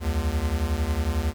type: beating tone pair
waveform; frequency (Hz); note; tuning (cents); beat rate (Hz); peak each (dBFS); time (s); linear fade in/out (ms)
square; 69.3 / 80.3; C#2 / E2; 0 / -45; 11; -27 / -26; 0-1.34; 50
effects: 9-bit